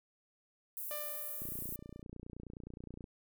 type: high-pass noise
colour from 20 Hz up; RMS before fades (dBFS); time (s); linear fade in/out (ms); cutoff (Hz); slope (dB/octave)
pink; -42; 0.77-1.76; 0; 12000; 24
type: tone with exponential decay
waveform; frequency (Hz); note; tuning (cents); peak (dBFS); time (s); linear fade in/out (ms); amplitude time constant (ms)
sawtooth; 595; D5; +22; -36; 0.91-2.02; 0; 240
type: click train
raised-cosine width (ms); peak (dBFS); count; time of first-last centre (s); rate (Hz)
3; -34; 49; 1.42-3.042; 29.6
effects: none